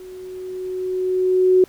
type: tone with level ramp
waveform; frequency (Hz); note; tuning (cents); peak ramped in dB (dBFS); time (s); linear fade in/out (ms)
sine; 370; F#4; 0; -35 to -9; 0-1.64; 2
effects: pink hiss -50 dBFS RMS until 1.68 s